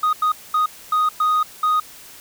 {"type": "tone bursts at uneven times", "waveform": "sine", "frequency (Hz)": 1244.5, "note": "D#6", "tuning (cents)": 0, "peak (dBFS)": -12, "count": 6, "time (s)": [[0.03, 0.13], [0.22, 0.32], [0.54, 0.66], [0.92, 1.09], [1.2, 1.43], [1.63, 1.8]], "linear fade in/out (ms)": 5, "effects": ["tanh soft clip ceiling -14 dBFS", "white hiss -42 dBFS RMS until 2.2 s"]}